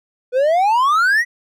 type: exponential sweep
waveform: triangle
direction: up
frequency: 484.9 to 1986 Hz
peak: -10 dBFS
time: 0.32-1.25 s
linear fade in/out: 50 ms
effects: none